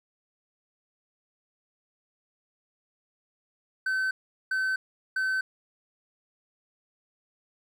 triangle tone bursts, 1530 Hz, G6, 42 cents flat, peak -23 dBFS, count 3, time 3.86-5.41 s, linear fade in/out 5 ms, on 250 ms, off 400 ms, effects none

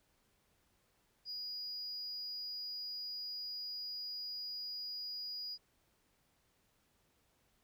sine tone with amplitude modulation, 4900 Hz, D#8, 27 cents flat, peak -37 dBFS, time 1.25-5.58 s, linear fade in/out 50 ms, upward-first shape sine, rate 268 Hz, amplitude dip 35%, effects tanh soft clip ceiling -38 dBFS + pink hiss -75 dBFS RMS until 7.63 s

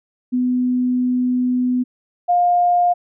sine tone pair in turn, 250 / 707.1 Hz, B3 / F5, +21 / +21 cents, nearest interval octave + tritone, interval 1800 cents, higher second, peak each -15 / -12 dBFS, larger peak second, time 0.32-1.84 / 2.28-2.94 s, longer first, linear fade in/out 20 ms, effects none

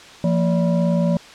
sine tone with frequency modulation, 172.3 Hz, F3, 23 cents flat, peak -15 dBFS, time 0.24-1.17 s, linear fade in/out 2 ms, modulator 402 Hz, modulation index 0.9, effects white hiss -41 dBFS RMS until 1.34 s + low-pass 5000 Hz 12 dB/octave

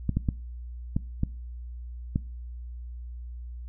clicks, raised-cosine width 5 ms, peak -12 dBFS, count 6, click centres 0.093 / 0.17 / 0.288 / 0.965 / 1.234 / 2.159 s, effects noise-tail reverb RT60 0.4 s tail -22 dB re dry + added 60 Hz sine -36 dBFS peak until 3.68 s

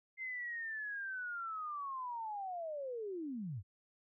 sine linear sweep, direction down, 2093 to 82.41 Hz, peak -39 dBFS, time 0.17-3.63 s, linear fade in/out 50 ms, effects none

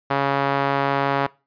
sawtooth tone with band-pass filter, 138.9 Hz, C#3, 4 cents sharp, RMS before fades -21 dBFS, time 0.1-1.27 s, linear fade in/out 10 ms, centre 1000 Hz, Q 1.1, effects noise-tail reverb RT60 0.3 s tail -22 dB re dry + resampled to 11025 Hz

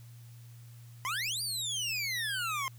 25% pulse exponential two-way sweep, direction up then down, 987.8 to 4806 to 1040 Hz, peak -28 dBFS, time 1.05-2.68 s, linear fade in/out 0 ms, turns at 1.42 s, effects added 118 Hz sine -48 dBFS peak until 2.78 s + white hiss -62 dBFS RMS until 2.78 s

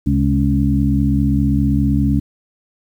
harmonic tone with a mistuned harmonic, 70 Hz, C#2, 18 cents sharp, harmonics 1 / 2 / 3 / 4, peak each -18 / -18 / -18 / -18 dBFS, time 0.06-2.2 s, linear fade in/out 10 ms, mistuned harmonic 2, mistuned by -66 cents, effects 8-bit

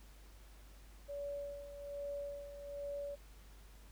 sine tone with tremolo, 570 Hz, C#5, 48 cents sharp, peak -39 dBFS, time 1.08-3.16 s, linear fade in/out 20 ms, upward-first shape sine, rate 1.2 Hz, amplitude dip 65%, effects added 50 Hz sine -55 dBFS peak until 3.91 s + pink hiss -64 dBFS RMS until 3.91 s

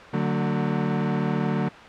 35% pulse chord, D major, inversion none, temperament equal with one note detuned, 146.83 / 185 / 224.8 Hz, D3 / F#3 / A3, 0 / 0 / +37 cents, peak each -25 dBFS, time 0.13-1.69 s, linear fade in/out 10 ms, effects white hiss -41 dBFS RMS until 1.88 s + low-pass 2000 Hz 12 dB/octave

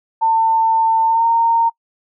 sine tone with pitch glide, 898 to 920.6 Hz, A5 to A#5, +35 to -22 cents, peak -11 dBFS, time 0.21-1.7 s, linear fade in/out 20 ms, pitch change +43 cents, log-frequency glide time 1.07-1.25 s, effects noise-tail reverb RT60 0.1 s tail -25 dB re dry

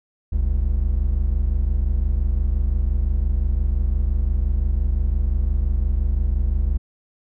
triangle tone pair together, 43.91 / 69.7 Hz, F1 / C#2, +10 / +10 cents, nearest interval minor sixth, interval 800 cents, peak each -18 dBFS, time 0.32-6.78 s, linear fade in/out 10 ms, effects none

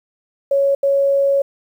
sine tone bursts at uneven times, 555 Hz, C#5, 2 cents sharp, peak -12 dBFS, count 2, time 0.51-0.75 / 0.83-1.42 s, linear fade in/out 5 ms, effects 8-bit

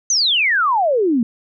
sine exponential sweep, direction down, 6400 to 220 Hz, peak -13 dBFS, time 0.1-1.23 s, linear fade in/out 2 ms, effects none

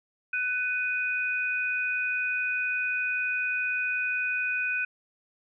sine tone pair together, 1497.5 / 2489 Hz, F#6 / D#7, +20 / 0 cents, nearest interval major sixth, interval 880 cents, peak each -29 / -28 dBFS, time 0.33-4.85 s, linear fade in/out 5 ms, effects none

